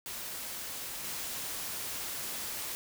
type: noise with level steps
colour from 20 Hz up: white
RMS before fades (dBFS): -40 / -38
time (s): 0.06-2.75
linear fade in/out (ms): 0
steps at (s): 1.04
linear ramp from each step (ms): 10
effects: none